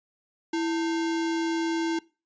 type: tone with sample-and-hold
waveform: sine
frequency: 329.6 Hz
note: E4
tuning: in tune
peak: -24 dBFS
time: 0.53-1.99 s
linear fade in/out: 5 ms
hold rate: 1225 Hz
effects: noise-tail reverb RT60 0.3 s tail -21 dB re dry + resampled to 16000 Hz

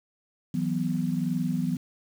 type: chord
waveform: sine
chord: E suspended second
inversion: none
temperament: equal with one note detuned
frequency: 163.2 / 185 / 246.9 Hz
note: E3 / F#3 / B3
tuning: -17 / 0 / 0 cents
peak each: -29 dBFS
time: 0.54-1.77 s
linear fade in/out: 5 ms
effects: 8-bit

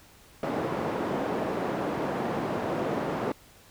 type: band-pass noise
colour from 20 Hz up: white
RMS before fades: -30 dBFS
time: 0.43-3.32 s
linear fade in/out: 2 ms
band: 160 to 640 Hz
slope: 12 dB/octave
effects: pink hiss -55 dBFS RMS until 3.7 s

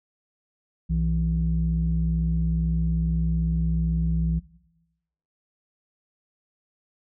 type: tone pair together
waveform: sine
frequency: 62.08 / 164.4 Hz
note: B1 / E3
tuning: +10 / -4 cents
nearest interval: octave + perfect fourth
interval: 1686 cents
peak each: -23 dBFS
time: 0.89-4.4 s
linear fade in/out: 20 ms
effects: noise-tail reverb RT60 0.9 s tail -18 dB re dry + tanh soft clip ceiling -14 dBFS

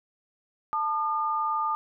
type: tone pair together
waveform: sine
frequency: 883 / 1210.8 Hz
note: A5 / D#6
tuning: +6 / -48 cents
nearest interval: perfect fourth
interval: 546 cents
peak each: -29 / -26 dBFS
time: 0.73-1.75 s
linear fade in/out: 0 ms
effects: none

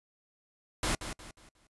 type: noise with echo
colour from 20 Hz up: pink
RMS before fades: -30 dBFS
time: 0.83-0.95 s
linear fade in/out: 2 ms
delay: 180 ms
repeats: 4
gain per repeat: -9 dB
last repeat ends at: 1.67 s
effects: noise-tail reverb RT60 0.1 s tail -26 dB re dry + resampled to 24000 Hz

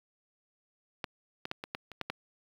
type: clicks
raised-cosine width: 0.3 ms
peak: -17 / -20 / -17 / -22 / -18 / -28 / -16 / -17 dBFS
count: 8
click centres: 1.042 / 1.454 / 1.514 / 1.639 / 1.749 / 1.917 / 2.013 / 2.1 s
effects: high-pass 80 Hz 12 dB/octave + 8-bit

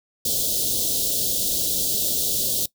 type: band-stop noise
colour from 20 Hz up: white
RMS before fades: -23 dBFS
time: 0.25-2.66 s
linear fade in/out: 5 ms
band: 630 to 3300 Hz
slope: 48 dB/octave
effects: noise-tail reverb RT60 0.1 s tail -20 dB re dry

